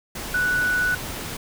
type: tone in noise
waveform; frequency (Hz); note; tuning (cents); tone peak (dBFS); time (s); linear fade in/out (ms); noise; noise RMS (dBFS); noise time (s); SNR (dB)
sine; 1480; F#6; 0; -19; 0.34-0.95; 5; pink; -32; 0.15-1.37; +10
effects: none